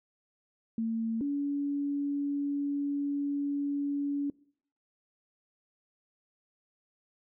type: tone pair in turn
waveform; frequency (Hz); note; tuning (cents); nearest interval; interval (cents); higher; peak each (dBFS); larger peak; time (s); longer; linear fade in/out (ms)
sine; 225.9 / 284.5; A3 / C#4; +46 / +45; major third; 399; second; -28; neither; 0.78-1.21 / 1.21-4.3; second; 2
effects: noise-tail reverb RT60 0.6 s tail -23 dB re dry